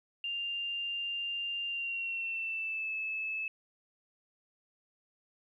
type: tone with pitch glide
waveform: sine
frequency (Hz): 2794 to 2607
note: F7 to E7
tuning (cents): 0 to -20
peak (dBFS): -33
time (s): 0.24-3.48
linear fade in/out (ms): 2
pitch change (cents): -120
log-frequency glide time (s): 1.67-2.93
effects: 12-bit